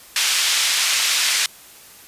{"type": "band-pass noise", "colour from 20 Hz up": "pink", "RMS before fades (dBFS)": -19, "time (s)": [0.16, 1.46], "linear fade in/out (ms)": 2, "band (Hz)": [2500, 7600], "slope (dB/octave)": 12, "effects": ["white hiss -44 dBFS RMS until 2.07 s", "resampled to 32000 Hz"]}